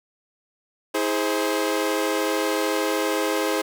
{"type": "chord", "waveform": "sawtooth", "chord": "E augmented", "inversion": "none", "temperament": "equal with one note detuned", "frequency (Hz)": [322.1, 415.3, 523.3], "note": ["E4", "G#4", "B#4"], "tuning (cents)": [-40, 0, 0], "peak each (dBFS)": -22, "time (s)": [0.94, 3.62], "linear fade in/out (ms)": 10, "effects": []}